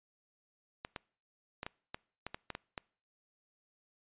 clicks, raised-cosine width 0.3 ms, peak -23 dBFS, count 10, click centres 0.849 / 0.962 / 1.631 / 1.665 / 1.945 / 2.266 / 2.345 / 2.503 / 2.551 / 2.778 s, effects noise-tail reverb RT60 0.5 s tail -25 dB re dry + resampled to 8000 Hz

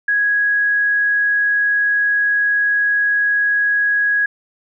sine tone, 1661.2 Hz, G#6, in tune, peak -13 dBFS, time 0.08-4.26 s, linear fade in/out 5 ms, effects none

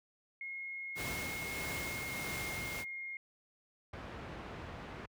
sine tone with pitch glide, 2156 to 2137 Hz, C#7 to C7, -49 to +36 cents, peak -40 dBFS, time 0.41-3.17 s, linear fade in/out 2 ms, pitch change -15 cents, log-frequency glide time 1.6-2.41 s
pink noise with tremolo, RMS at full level -40 dBFS, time 0.95-2.85 s, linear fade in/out 50 ms, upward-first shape triangle, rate 1.6 Hz, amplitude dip 30%
pink low-pass noise, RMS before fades -45 dBFS, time 3.93-5.06 s, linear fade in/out 5 ms, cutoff 2200 Hz, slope 12 dB/octave
effects high-pass 60 Hz 12 dB/octave

